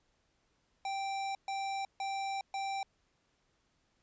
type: tone bursts at uneven times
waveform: square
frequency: 783 Hz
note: G5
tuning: 2 cents flat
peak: -35 dBFS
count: 4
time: 0.85-1.35 / 1.48-1.85 / 2-2.41 / 2.54-2.83 s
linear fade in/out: 2 ms
effects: pink hiss -75 dBFS RMS until 4.02 s + resampled to 16000 Hz